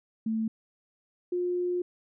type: tone pair in turn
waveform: sine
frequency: 221.8 / 356.3 Hz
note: A3 / F4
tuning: +14 / +35 cents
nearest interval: minor sixth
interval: 821 cents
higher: second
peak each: -26 dBFS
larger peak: neither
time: 0.26-0.48 / 1.32-1.82 s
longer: second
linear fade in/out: 5 ms
effects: none